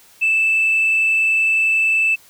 sine tone with frequency modulation, 2637 Hz, E7, in tune, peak -12 dBFS, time 0.21-2.16 s, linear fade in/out 20 ms, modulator 30.9 Hz, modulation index 0.44, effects tanh soft clip ceiling -10 dBFS + white hiss -49 dBFS RMS until 2.29 s

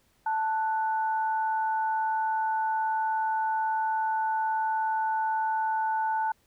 sine tone pair together, 880.6 / 1480 Hz, A5 / F#6, +1 / 0 cents, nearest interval major sixth, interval 899 cents, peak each -25 / -35 dBFS, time 0.26-6.32 s, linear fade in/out 5 ms, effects pink hiss -67 dBFS RMS until 6.46 s

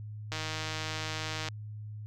click train, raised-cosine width 0.2 ms, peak -18 dBFS, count 184, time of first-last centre 0.32-1.486 s, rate 157 Hz, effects added 106 Hz sine -39 dBFS peak until 2.06 s

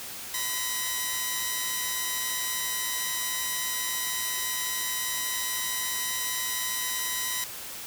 5% pulse tone pair together, 1013.4 / 1913 Hz, B5 / A#6, +44 / +44 cents, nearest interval major seventh, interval 1100 cents, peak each -20 dBFS, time 0.34-7.44 s, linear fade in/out 2 ms, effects white hiss -39 dBFS RMS until 7.86 s

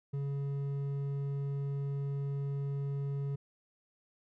triangle tone with hard clipping, 140 Hz, C#3, 18 cents sharp, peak -34 dBFS, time 0.13-3.36 s, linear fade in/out 10 ms, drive 9 dB, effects none

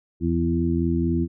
harmonic tone with a mistuned harmonic, 84 Hz, E2, 33 cents sharp, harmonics 1 / 2 / 3 / 4, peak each -25 / -25 / -25 / -25 dBFS, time 0.2-1.28 s, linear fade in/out 50 ms, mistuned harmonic 1, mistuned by -34 cents, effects none

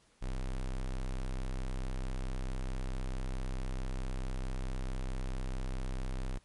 square tone, 32.29 Hz, C1, 22 cents flat, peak -34 dBFS, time 0.21-6.39 s, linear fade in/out 20 ms, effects pink hiss -67 dBFS RMS until 6.44 s + MP3 48 kbps

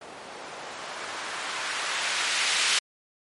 violet noise with low-pass filter sweep, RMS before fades -30 dBFS, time 0.01-2.79 s, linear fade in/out 5 ms, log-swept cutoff 520 to 2700 Hz, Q 0.85, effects MP3 48 kbps

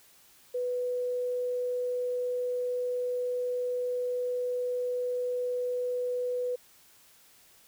sine tone, 495.1 Hz, B4, 4 cents sharp, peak -28 dBFS, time 0.54-6.56 s, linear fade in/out 10 ms, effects white hiss -59 dBFS RMS until 7.67 s

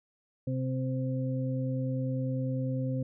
harmonic tone, 130 Hz, C3, 11 cents flat, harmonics 1 / 2 / 4, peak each -30 / -34 / -38 dBFS, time 0.47-3.03 s, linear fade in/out 5 ms, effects none

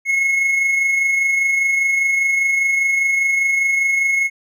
triangle tone with amplitude modulation, 2174 Hz, C#7, 34 cents flat, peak -11 dBFS, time 0.05-4.3 s, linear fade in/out 50 ms, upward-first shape sine, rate 25 Hz, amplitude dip 35%, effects none

